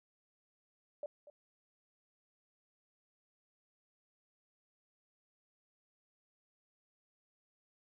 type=tone with echo; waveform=sine; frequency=587.3 Hz; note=D5; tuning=in tune; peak=-38 dBFS; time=1.03-1.06 s; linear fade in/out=2 ms; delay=240 ms; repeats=1; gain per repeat=-15 dB; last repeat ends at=1.3 s; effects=none